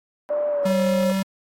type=band-pass noise; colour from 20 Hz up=white; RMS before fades=-39 dBFS; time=0.29-0.72 s; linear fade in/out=0 ms; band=270 to 1200 Hz; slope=24 dB/octave
type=tone with pitch glide; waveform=sine; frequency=591 to 541.9 Hz; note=D5 to C#5; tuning=+11 to -39 cents; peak=-20 dBFS; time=0.3-1.12 s; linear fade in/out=5 ms; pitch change=-150 cents; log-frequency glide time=0.5-0.81 s
type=tone; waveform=square; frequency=192.7 Hz; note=G3; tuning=29 cents flat; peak=-21 dBFS; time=0.65-1.23 s; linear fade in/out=10 ms
effects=AAC 64 kbps